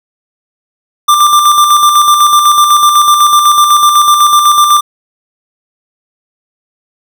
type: tone with tremolo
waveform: square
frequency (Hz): 1186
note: D6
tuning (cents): +17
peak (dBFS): -3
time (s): 1.08-4.81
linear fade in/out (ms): 10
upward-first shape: square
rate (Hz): 8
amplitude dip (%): 40
effects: none